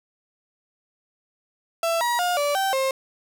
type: tone with pitch steps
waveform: 35% pulse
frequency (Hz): 667 / 957 / 712 / 579 / 776 / 532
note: E5 / A#5 / F5 / D5 / G5 / C5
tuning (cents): +20 / +45 / +33 / -25 / -18 / +29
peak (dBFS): -19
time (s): 1.83-2.91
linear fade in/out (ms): 2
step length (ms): 180
effects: none